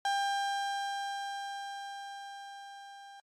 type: tone with level ramp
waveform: 35% pulse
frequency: 797 Hz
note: G5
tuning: 28 cents sharp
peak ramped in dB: -26 to -47 dBFS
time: 0.05-3.2 s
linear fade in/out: 2 ms
effects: low-pass 7000 Hz 12 dB/octave + AAC 64 kbps